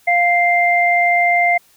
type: tone pair together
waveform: sine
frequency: 699.2 / 2093 Hz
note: F5 / C7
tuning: +2 / 0 cents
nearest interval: octave + perfect fifth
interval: 1898 cents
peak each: -14 dBFS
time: 0.07-1.58 s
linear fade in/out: 10 ms
effects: white hiss -53 dBFS RMS until 1.76 s